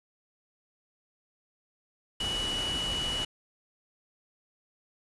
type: tone in noise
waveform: sine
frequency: 2941 Hz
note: F#7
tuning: 11 cents flat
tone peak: -30 dBFS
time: 2.2-3.25 s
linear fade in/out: 5 ms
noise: pink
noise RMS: -36 dBFS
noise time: 2.2-3.25 s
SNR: +3 dB
effects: resampled to 24000 Hz